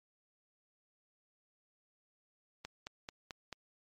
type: click train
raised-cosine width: 0.2 ms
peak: -25 dBFS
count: 5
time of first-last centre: 2.65-3.527 s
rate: 4.56 Hz
effects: MP3 64 kbps